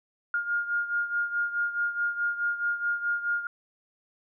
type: beating tone pair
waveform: sine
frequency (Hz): 1415 / 1419.7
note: F6 / F6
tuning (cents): +22 / +28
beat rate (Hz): 4.7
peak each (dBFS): -27 / -32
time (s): 0.34-3.47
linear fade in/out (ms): 2
effects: none